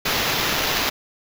violet noise with sample-and-hold, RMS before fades -22 dBFS, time 0.05-0.9 s, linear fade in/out 10 ms, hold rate 8820 Hz, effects none

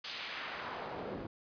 pink noise with band-pass filter sweep, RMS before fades -42 dBFS, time 0.04-1.27 s, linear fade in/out 5 ms, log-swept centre 4300 to 300 Hz, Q 1, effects resampled to 11025 Hz

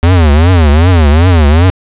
square tone with vibrato, 81.4 Hz, E2, 21 cents flat, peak -4 dBFS, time 0.03-1.7 s, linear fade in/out 0 ms, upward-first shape triangle, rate 2.6 Hz, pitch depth 260 cents each way, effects resampled to 8000 Hz + 7-bit

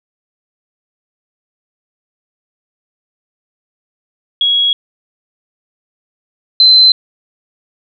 sine tone pair in turn, 3322 / 4072 Hz, G#7 / C8, 0 / -48 cents, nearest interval major third, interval 352 cents, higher second, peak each -9 / -3 dBFS, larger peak second, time 4.41-4.73 / 6.6-6.92 s, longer neither, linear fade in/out 2 ms, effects none

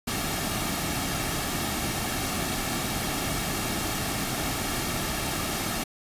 pink noise with comb filter, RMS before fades -29 dBFS, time 0.07-5.84 s, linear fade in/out 10 ms, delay 2 ms, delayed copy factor -0.5, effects resampled to 32000 Hz

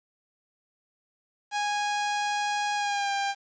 sawtooth tone with pitch glide, 826 to 796.9 Hz, G#5 to G5, -10 to +28 cents, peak -22 dBFS, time 1.51-3.35 s, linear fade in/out 50 ms, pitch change -62 cents, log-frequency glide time 2.75-3.12 s, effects resampled to 16000 Hz + 9-bit

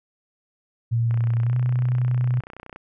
sine tone with pitch glide, 116.4 to 124.04 Hz, A#2 to B2, -2 to +8 cents, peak -18 dBFS, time 0.91-2.41 s, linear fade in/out 20 ms, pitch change +110 cents, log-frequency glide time 1.42-1.56 s
click train, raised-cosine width 0.5 ms, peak -24 dBFS, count 52, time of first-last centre 1.11-2.76 s, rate 30.9 Hz
effects none

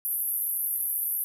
pink band-pass noise, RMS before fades -29 dBFS, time 0.05-1.24 s, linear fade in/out 0 ms, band 11000 to 13000 Hz, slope 96 dB/octave, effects none

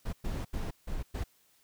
brown noise bursts at uneven times, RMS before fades -34 dBFS, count 5, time 0.05-0.13 / 0.24-0.45 / 0.53-0.71 / 0.87-1.03 / 1.14-1.24 s, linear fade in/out 10 ms, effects white hiss -67 dBFS RMS until 1.63 s

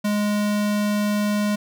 square tone, 207.7 Hz, G#3, in tune, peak -20 dBFS, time 0.04-1.56 s, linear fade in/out 10 ms, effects none

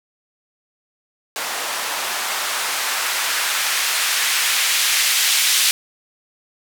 blue noise with band-pass filter sweep, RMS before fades -20 dBFS, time 1.36-5.71 s, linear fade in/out 0 ms, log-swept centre 700 to 2800 Hz, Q 0.85, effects none

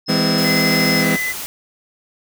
sine tone, 5160 Hz, E8, 38 cents flat, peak -20 dBFS, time 0.06-1.05 s, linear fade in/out 50 ms
sawtooth chord, E augmented, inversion none, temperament just, 164.81 / 206 / 257.5 Hz, E3 / G#3 / B#3, 0 / -14 / -28 cents, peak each -16 dBFS, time 0.08-1.17 s, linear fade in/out 20 ms
white noise, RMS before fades -28 dBFS, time 0.38-1.46 s, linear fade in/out 0 ms
triangle tone with pitch glide, 2047 to 2016 Hz, C7 to B6, -38 to +35 cents, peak -18 dBFS, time 0.44-1.33 s, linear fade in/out 20 ms, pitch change -27 cents, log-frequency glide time 0.91-1.11 s
effects none

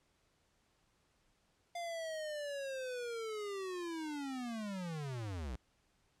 square linear sweep, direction down, 698.5 to 55.5 Hz, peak -40 dBFS, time 1.75-5.56 s, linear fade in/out 5 ms, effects pink hiss -75 dBFS RMS until 6.2 s + low-pass 9000 Hz 12 dB/octave

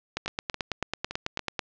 two click trains, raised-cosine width 0.2 ms, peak -10 / -15 dBFS, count 14 / 5, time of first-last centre 0.17-1.592 / 0.26-1.393 s, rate 9.14 / 3.53 Hz, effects low-pass 5000 Hz 12 dB/octave

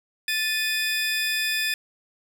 25% pulse tone pair together, 1755.7 / 2483 Hz, A6 / D#7, -4 / -4 cents, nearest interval tritone, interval 600 cents, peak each -22 dBFS, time 0.28-1.74 s, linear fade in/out 2 ms, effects none

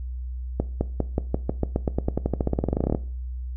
accelerating click train, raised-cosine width 2 ms, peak -9 dBFS, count 28, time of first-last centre 0.6-2.949 s, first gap 210 ms, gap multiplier 0.92, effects noise-tail reverb RT60 0.4 s tail -18 dB re dry + added 62 Hz sine -29 dBFS peak until 3.56 s

